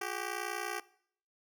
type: ring-modulated tone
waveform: 10% pulse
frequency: 388.5 Hz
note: G4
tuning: 16 cents flat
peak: -24 dBFS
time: 0.01-0.8 s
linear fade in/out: 5 ms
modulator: 30.1 Hz
effects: noise-tail reverb RT60 0.6 s tail -20 dB re dry